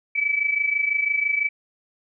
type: tone pair together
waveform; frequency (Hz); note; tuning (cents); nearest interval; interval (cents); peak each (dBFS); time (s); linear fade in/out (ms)
sine; 2277 / 2303; C#7 / D7; +46 / -34; unison; 20; -25 / -21; 0.15-1.49; 10
effects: none